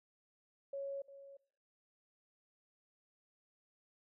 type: tone with echo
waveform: sine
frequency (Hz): 554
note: C#5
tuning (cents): -1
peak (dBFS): -39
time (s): 0.73-1.02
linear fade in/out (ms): 5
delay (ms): 350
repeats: 1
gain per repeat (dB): -13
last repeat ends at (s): 1.37
effects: noise-tail reverb RT60 0.9 s tail -23 dB re dry